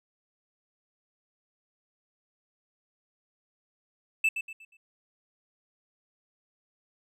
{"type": "tone with echo", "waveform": "triangle", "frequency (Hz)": 2637, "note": "E7", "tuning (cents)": 0, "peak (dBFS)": -19, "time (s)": [4.24, 4.29], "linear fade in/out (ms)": 5, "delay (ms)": 120, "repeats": 4, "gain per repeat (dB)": -9, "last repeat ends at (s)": 4.77, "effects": []}